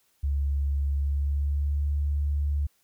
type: tone with pitch glide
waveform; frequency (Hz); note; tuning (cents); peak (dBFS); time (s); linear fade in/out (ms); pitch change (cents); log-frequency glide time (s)
sine; 70.3 to 72.36; C#2 to D2; +25 to -25; -23; 0.23-2.67; 10; +50; 0.95-1.87
effects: white hiss -68 dBFS RMS until 2.83 s